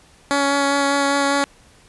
10% pulse tone with vibrato, 280.5 Hz, C#4, 21 cents sharp, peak -8 dBFS, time 0.31-1.44 s, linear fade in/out 0 ms, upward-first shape sine, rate 5 Hz, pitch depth 11 cents each way, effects pink hiss -51 dBFS RMS until 1.88 s + resampled to 24000 Hz

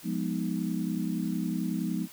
sine chord, F half-diminished seventh, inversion none, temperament equal with one note detuned, 176.95 / 207.7 / 246.9 / 311.1 Hz, F3 / Ab3 / Cb4 / Eb4, +23 / 0 / 0 / 0 cents, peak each -32 / -33 / -34 / -35 dBFS, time 0.03-2.08 s, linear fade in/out 50 ms, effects white hiss -50 dBFS RMS until 2.12 s

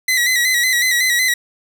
sawtooth tone with vibrato, 1975.5 Hz, B6, in tune, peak -10 dBFS, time 0.08-1.34 s, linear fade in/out 5 ms, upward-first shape square, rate 5.4 Hz, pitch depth 50 cents each way, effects none

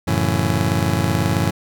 30% pulse chord, F# minor seventh, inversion none, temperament just, 92.5 / 111 / 138.75 / 166.5 Hz, F#2 / A2 / C#3 / E3, 0 / +16 / +2 / +18 cents, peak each -19 / -20 / -21 / -20 dBFS, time 0.07-1.51 s, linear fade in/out 10 ms, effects none

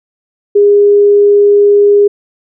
sine tone, 408.4 Hz, G#4, 29 cents flat, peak -3 dBFS, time 0.55-2.08 s, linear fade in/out 10 ms, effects none

